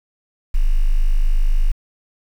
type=tone; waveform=sine; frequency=25.88 Hz; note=G#0; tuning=5 cents flat; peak=-11 dBFS; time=0.54-1.72 s; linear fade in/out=10 ms; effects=7-bit